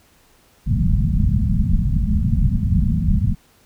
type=low-pass noise; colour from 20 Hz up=pink; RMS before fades=-17 dBFS; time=0.66-3.35 s; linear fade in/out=20 ms; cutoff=230 Hz; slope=96 dB/octave; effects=pink hiss -55 dBFS RMS until 3.65 s